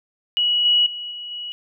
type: tone with level steps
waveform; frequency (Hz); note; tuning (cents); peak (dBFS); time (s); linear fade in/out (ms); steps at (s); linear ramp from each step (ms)
sine; 2925; F#7; -21; -16 / -13 / -28 / -30 / -28; 0.37-1.52; 0; 0.65 / 0.86 / 1.11 / 1.31; 5
effects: none